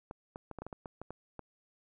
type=clicks; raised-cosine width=1 ms; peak=-28 dBFS; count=11; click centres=0.111 / 0.359 / 0.513 / 0.587 / 0.62 / 0.666 / 0.728 / 0.858 / 1.016 / 1.106 / 1.393 s; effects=none